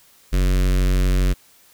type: tone with notch filter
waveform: square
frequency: 46.25 Hz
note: F#1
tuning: in tune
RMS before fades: -17 dBFS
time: 0.32-1.34 s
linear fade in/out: 20 ms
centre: 840 Hz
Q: 1.1
effects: white hiss -53 dBFS RMS until 1.73 s